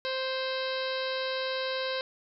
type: harmonic tone with a mistuned harmonic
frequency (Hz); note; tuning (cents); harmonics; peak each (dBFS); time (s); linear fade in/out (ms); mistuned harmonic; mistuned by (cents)
523.3; C5; 0; 1 / 2 / 3 / 4 / 5 / 6 / 7 / 8 / 9 / 10; -32 / -39 / -38 / -43 / -42 / -42 / -39 / -43 / -43 / -47; 0.05-2.01; 0; 7; +80
effects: none